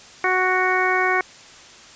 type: harmonic tone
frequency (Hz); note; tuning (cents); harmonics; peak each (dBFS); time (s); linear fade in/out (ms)
370; F#4; 0; 1 / 2 / 3 / 4 / 5 / 6; -24 / -24 / -24 / -24 / -24 / -24; 0.24-1.21; 2
effects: white hiss -44 dBFS RMS until 1.95 s + resampled to 16000 Hz